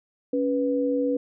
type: tone pair together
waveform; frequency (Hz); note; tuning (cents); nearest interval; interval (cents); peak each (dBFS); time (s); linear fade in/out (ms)
sine; 278.4 / 491.7; C#4 / B4; +8 / -8; minor seventh; 984; -24; 0.33-1.17; 5
effects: none